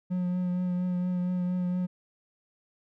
triangle tone with vibrato, 180.1 Hz, F#3, 46 cents flat, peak -24 dBFS, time 0.1-1.87 s, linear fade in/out 20 ms, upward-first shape triangle, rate 4.3 Hz, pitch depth 21 cents each way, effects none

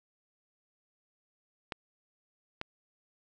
clicks, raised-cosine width 0.3 ms, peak -19 dBFS, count 2, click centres 1.722 / 2.614 s, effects resampled to 16000 Hz + 8-bit

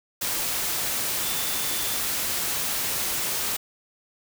sine tone in noise, 3518 Hz, A7, 1 cent flat, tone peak -37 dBFS, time 1.22-1.97 s, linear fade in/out 10 ms, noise white, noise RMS -27 dBFS, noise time 0.21-3.57 s, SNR -13 dB, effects none

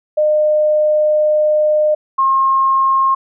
sine tone pair in turn, 608 / 1072.1 Hz, D#5 / C6, -40 / +42 cents, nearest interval minor seventh, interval 982 cents, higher second, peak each -10 dBFS, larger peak neither, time 0.17-1.95 / 2.18-3.15 s, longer first, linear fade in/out 10 ms, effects none

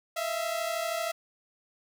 sawtooth tone pair together, 645 / 677.9 Hz, E5 / E5, -38 / +48 cents, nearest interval minor second, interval 86 cents, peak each -29 / -28 dBFS, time 0.16-1.12 s, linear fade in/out 10 ms, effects none

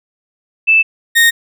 sine / 35% pulse tone pair in turn, 2637 / 1851.8 Hz, E7 / A#6, 0 / -12 cents, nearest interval tritone, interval 612 cents, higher first, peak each -6 / -5 dBFS, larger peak second, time 0.67-0.83 / 1.15-1.31 s, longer neither, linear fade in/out 20 ms, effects none

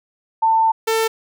sine / sawtooth tone pair in turn, 894 / 447 Hz, A5 / A4, +27 / +27 cents, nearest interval octave, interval 1200 cents, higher first, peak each -12 dBFS, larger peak neither, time 0.42-0.72 / 0.87-1.08 s, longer first, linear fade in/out 10 ms, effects none

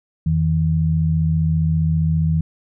sine tone pair together, 84.7 / 159.71 Hz, E2 / D#3, +48 / +46 cents, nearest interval major seventh, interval 1098 cents, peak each -20 / -16 dBFS, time 0.26-2.41 s, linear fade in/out 5 ms, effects none

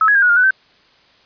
sine tone with pitch steps, 1295 / 1671 / 1604 / 1462 / 1410 / 1491 / 1546 Hz, E6 / G#6 / G6 / F#6 / F6 / F#6 / G6, -31 / +10 / +39 / -21 / +16 / +13 / -24 cents, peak -9 dBFS, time 0.01-0.507 s, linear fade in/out 2 ms, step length 71 ms, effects white hiss -52 dBFS RMS until 1.25 s + resampled to 11025 Hz

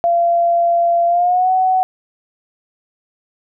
sine tone with pitch glide, 686 to 748.1 Hz, F5 to F#5, -31 to +19 cents, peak -11 dBFS, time 0.04-1.83 s, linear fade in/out 0 ms, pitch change +150 cents, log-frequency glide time 1.07-1.51 s, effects none

